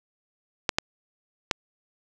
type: clicks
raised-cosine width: 0.2 ms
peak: -4 dBFS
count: 3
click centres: 0.692 / 0.785 / 1.512 s
effects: none